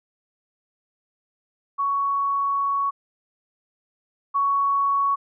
sine tone pair in turn, 1116 / 1116 Hz, C#6 / C#6, +11 / +11 cents, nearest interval unison, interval 0 cents, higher neither, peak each -20 / -18 dBFS, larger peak second, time 1.78-2.91 / 4.34-5.16 s, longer first, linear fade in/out 20 ms, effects none

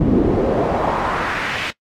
brown noise with band-pass filter sweep, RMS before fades -18 dBFS, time 0-1.71 s, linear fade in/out 10 ms, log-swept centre 240 to 2700 Hz, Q 1.8, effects noise-tail reverb RT60 0.1 s tail -20 dB re dry + AAC 64 kbps

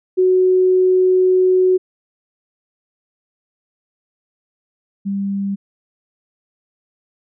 sine tone pair in turn, 370 / 197.99 Hz, F#4 / G3, 0 / +18 cents, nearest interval major seventh, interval 1082 cents, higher first, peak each -10 / -18 dBFS, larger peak first, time 0.17-1.78 / 5.05-5.56 s, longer first, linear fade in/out 20 ms, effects none

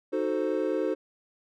triangle chord, D# diminished seventh, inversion none, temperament equal with one note detuned, 309.7 / 370 / 440 / 523.3 Hz, D#4 / F#4 / A4 / C5, -8 / 0 / 0 / 0 cents, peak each -29 dBFS, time 0.12-0.95 s, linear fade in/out 20 ms, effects none

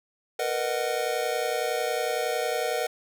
square chord, B major seventh, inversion third, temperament just, 463 / 493.9 / 617.4 / 740.8 Hz, A#4 / B4 / D#5 / F#5, -12 / 0 / -14 / +2 cents, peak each -32 dBFS, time 0.39-2.87 s, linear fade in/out 5 ms, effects none

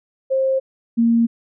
sine tone pair in turn, 531 / 231.8 Hz, C5 / A#3, +25 / -10 cents, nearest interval octave + major second, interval 1435 cents, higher first, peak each -15 / -12 dBFS, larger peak second, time 0.3-0.6 / 0.97-1.27 s, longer neither, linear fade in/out 20 ms, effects none

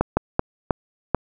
slowing click train, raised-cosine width 1 ms, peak -3 dBFS, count 5, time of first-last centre 0.01-1.147 s, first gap 160 ms, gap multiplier 1.4, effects none

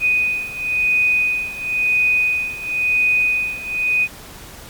sine beating tone pair, 2489 / 2489.97 Hz, D#7 / D#7, 0 / +1 cents, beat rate 0.97 Hz, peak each -20 / -17 dBFS, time 0-4.08 s, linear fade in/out 50 ms, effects pink hiss -38 dBFS RMS until 4.69 s + MP3 96 kbps

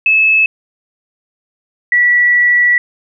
sine tone pair in turn, 2600 / 1947.8 Hz, E7 / B6, -24 / -24 cents, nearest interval perfect fourth, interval 500 cents, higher first, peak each -7 dBFS, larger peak neither, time 0.06-0.46 / 1.92-2.78 s, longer second, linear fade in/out 2 ms, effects none

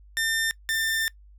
sawtooth tone pair in turn, 1800 / 1792.5 Hz, A6 / A6, +39 / +32 cents, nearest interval unison, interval 7 cents, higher first, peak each -20 dBFS, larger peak neither, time 0.17-0.51 / 0.69-1.08 s, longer second, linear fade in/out 0 ms, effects noise-tail reverb RT60 0.1 s tail -22 dB re dry + added 50 Hz sine -48 dBFS peak until 1.38 s

